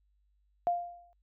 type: tone with exponential decay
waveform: sine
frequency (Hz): 698.5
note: F5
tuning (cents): 0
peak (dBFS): -23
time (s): 0.67-1.13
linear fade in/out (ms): 0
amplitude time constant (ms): 100
effects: added 50 Hz sine -68 dBFS peak until 1.22 s